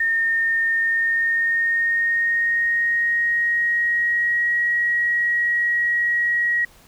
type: tone with pitch glide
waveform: sine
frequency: 1825 to 1902.5 Hz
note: A#6 to A#6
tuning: -37 to +35 cents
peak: -17 dBFS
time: 0-6.65 s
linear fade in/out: 5 ms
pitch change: +72 cents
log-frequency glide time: 0.7-4.57 s
effects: pink hiss -51 dBFS RMS until 6.87 s